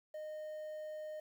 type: tone with quantisation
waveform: triangle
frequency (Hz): 615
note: D#5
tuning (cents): -20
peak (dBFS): -40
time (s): 0.14-1.2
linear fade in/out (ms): 5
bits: 11
effects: none